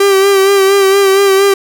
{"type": "tone with vibrato", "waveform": "45% pulse", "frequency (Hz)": 392, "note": "G4", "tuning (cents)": 0, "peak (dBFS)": -6, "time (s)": [0, 1.54], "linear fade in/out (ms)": 5, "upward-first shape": "sine", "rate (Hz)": 4.3, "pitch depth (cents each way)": 36, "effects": []}